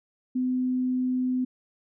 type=tone; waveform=sine; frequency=254 Hz; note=B3; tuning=49 cents sharp; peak=-23 dBFS; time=0.35-1.45 s; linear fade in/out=10 ms; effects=none